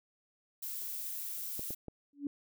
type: noise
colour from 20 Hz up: violet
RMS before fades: -40 dBFS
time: 0.62-1.75 s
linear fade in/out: 10 ms
type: clicks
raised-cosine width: 2 ms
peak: -29 dBFS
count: 3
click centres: 1.594 / 1.706 / 1.883 s
type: tone with exponential growth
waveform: sine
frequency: 285.4 Hz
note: D4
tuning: 49 cents flat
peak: -29 dBFS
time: 2.13-2.27 s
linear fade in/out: 2 ms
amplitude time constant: 30 ms
effects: none